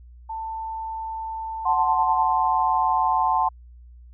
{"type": "tone", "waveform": "sine", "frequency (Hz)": 890, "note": "A5", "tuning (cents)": 20, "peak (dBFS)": -28, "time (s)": [0.29, 2.24], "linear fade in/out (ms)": 10}
{"type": "chord", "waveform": "sine", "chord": "F# diminished", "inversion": "none", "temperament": "equal", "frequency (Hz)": [740, 880, 1046.5], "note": ["F#5", "A5", "C6"], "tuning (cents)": [0, 0, 0], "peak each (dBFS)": [-24, -21, -23], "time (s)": [1.65, 3.49], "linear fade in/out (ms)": 10}
{"effects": ["added 60 Hz sine -43 dBFS peak until 4.13 s"]}